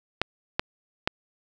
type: clicks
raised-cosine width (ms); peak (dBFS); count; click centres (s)
0.3; -6; 3; 0.216 / 0.595 / 1.075
effects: none